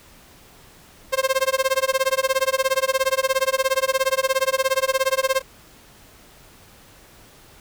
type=tone with tremolo; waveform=sawtooth; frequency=530 Hz; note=C5; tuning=22 cents sharp; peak=-11 dBFS; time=1.12-5.42 s; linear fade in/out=20 ms; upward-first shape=sine; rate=17 Hz; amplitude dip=100%; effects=pink hiss -49 dBFS RMS until 7.6 s